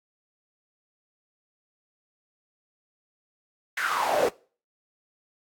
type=noise with high-pass filter sweep; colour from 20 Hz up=brown; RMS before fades=-25 dBFS; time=3.77-4.29 s; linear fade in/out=5 ms; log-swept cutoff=1800 to 450 Hz; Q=6.3; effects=noise-tail reverb RT60 0.4 s tail -22 dB re dry + AAC 64 kbps

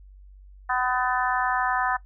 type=harmonic tone; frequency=251.7 Hz; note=B3; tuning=33 cents sharp; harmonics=3 / 4 / 5 / 6 / 7; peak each=-27 / -28 / -29 / -30 / -30 dBFS; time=0.69-1.97 s; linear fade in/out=10 ms; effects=noise-tail reverb RT60 0.1 s tail -17 dB re dry + added 48 Hz sine -45 dBFS peak until 2.05 s

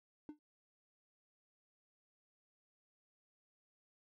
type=tone with exponential decay; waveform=triangle; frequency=299.4 Hz; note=D4; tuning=33 cents sharp; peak=-40 dBFS; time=0.29-0.39 s; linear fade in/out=1 ms; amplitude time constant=21 ms; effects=none

